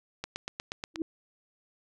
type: click train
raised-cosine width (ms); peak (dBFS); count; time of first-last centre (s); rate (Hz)
0.2; -17; 7; 0.24-0.959; 8.35
type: tone with exponential growth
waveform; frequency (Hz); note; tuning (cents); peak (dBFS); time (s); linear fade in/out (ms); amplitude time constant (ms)
sine; 322.8; E4; -36; -24; 0.94-1.02; 2; 16
effects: none